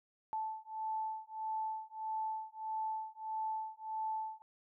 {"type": "beating tone pair", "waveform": "sine", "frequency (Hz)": [875, 876.6], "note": ["A5", "A5"], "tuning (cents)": [-10, -7], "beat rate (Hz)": 1.6, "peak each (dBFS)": [-40, -40], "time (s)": [0.33, 4.42], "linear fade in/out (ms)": 0, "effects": []}